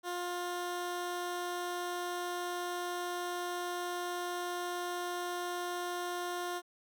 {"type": "tone", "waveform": "15% pulse", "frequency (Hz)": 353.7, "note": "F4", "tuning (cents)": 22, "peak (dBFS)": -29, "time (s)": [0.03, 6.62], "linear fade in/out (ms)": 50, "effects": []}